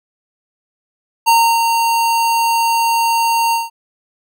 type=tone with ADSR envelope; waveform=square; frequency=921 Hz; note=A#5; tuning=21 cents flat; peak=-8 dBFS; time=1.26-3.7 s; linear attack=24 ms; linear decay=300 ms; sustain=-5 dB; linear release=170 ms; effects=none